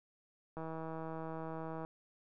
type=click train; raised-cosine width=1 ms; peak=-30 dBFS; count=207; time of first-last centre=0.57-1.85 s; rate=161 Hz; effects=none